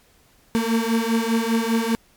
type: beating tone pair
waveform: 35% pulse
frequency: 225.3 / 230.3 Hz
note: A3 / A#3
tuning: +41 / -21 cents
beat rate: 5 Hz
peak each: -20 dBFS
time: 0.55-1.95 s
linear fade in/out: 0 ms
effects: pink hiss -57 dBFS RMS until 2.16 s + MP3 96 kbps